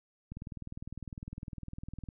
click train, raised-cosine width 5 ms, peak -29 dBFS, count 36, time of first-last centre 0.32-2.088 s, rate 19.8 Hz, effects none

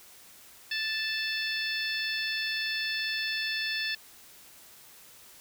harmonic tone, 879 Hz, A5, 2 cents flat, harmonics 2 / 3 / 4 / 5 / 6, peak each -33 / -35 / -36 / -37 / -38 dBFS, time 0.71-3.95 s, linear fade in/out 5 ms, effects white hiss -53 dBFS RMS until 5.4 s

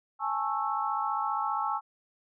sine chord, A major seventh, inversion third, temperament just, 825 / 880 / 1100 / 1320 Hz, G#5 / A5 / C#6 / E6, -12 / 0 / -14 / +2 cents, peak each -33 dBFS, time 0.19-1.81 s, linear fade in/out 50 ms, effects none

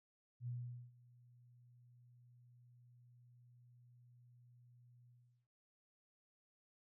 sine tone with ADSR envelope, 121.8 Hz, B2, 24 cents flat, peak -40 dBFS, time 0.4-5.48 s, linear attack 73 ms, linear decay 440 ms, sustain -23 dB, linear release 390 ms, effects none

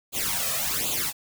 white noise with flanger, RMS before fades -27 dBFS, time 0.12-1.13 s, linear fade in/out 50 ms, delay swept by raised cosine 0.27 to 1.67 ms, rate 1.3 Hz, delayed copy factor +0.8, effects none

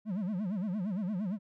triangle tone with vibrato, 196 Hz, G3, in tune, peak -29 dBFS, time 0.05-1.39 s, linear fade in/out 50 ms, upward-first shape sine, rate 8.7 Hz, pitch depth 210 cents each way, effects none

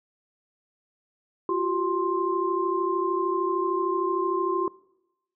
sine tone cluster, 347.5 / 380.7 / 1051 Hz, F4 / F#4 / C6, -9 / +49 / +7 cents, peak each -27 dBFS, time 1.49-4.68 s, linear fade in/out 2 ms, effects noise-tail reverb RT60 0.9 s tail -22 dB re dry

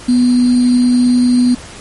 sine tone with sample-and-hold, 246.9 Hz, B3, in tune, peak -7 dBFS, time 0.08-1.55 s, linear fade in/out 10 ms, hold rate 4410 Hz, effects pink hiss -33 dBFS RMS until 1.8 s + MP3 48 kbps

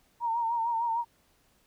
sine tone with vibrato, 926 Hz, A#5, 12 cents flat, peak -26 dBFS, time 0.2-1.05 s, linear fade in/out 50 ms, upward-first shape triangle, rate 6.6 Hz, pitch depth 65 cents each way, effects pink hiss -67 dBFS RMS until 1.66 s

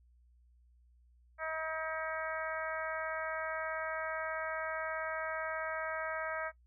harmonic tone, 318.4 Hz, D#4, 40 cents sharp, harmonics 2 / 3 / 4 / 5 / 6 / 7, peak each -40 / -44 / -41 / -42 / -46 / -47 dBFS, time 1.38-6.52 s, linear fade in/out 50 ms, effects noise-tail reverb RT60 0.1 s tail -17 dB re dry + added 60 Hz sine -62 dBFS peak until 6.66 s

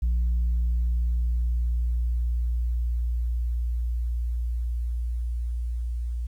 sine tone with level ramp, 59.2 Hz, A#1, 27 cents sharp, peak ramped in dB -18 to -26 dBFS, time 0.02-6.27 s, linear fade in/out 10 ms, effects tanh soft clip ceiling -19 dBFS + 10-bit

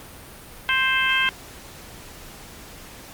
harmonic tone, 525 Hz, C5, 6 cents sharp, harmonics 2 / 3 / 4 / 5 / 6, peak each -27 / -22 / -25 / -24 / -25 dBFS, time 0.69-1.29 s, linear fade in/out 0 ms, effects pink hiss -42 dBFS RMS until 3.13 s + Opus 48 kbps

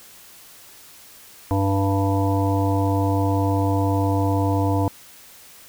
harmonic tone, 98 Hz, G2, in tune, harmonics 1 / 3 / 5 / 7 / 9 / 10, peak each -20 / -23 / -28 / -28 / -29 / -31 dBFS, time 1.51-4.88 s, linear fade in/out 0 ms, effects white hiss -46 dBFS RMS until 5.68 s

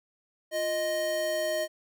square tone pair together, 349.2 / 622.2 Hz, F4 / D#5, 0 / 0 cents, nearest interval minor seventh, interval 1000 cents, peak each -39 / -28 dBFS, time 0.51-1.68 s, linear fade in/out 50 ms, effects none

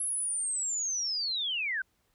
sine linear sweep, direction down, 11000 to 1480 Hz, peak -29 dBFS, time 0-1.82 s, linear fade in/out 5 ms, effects pink hiss -73 dBFS RMS until 2.14 s

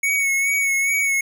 square tone with vibrato, 2217 Hz, C#7, in tune, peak -18 dBFS, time 0.03-1.21 s, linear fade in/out 5 ms, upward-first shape sine, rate 2.4 Hz, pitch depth 33 cents each way, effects none

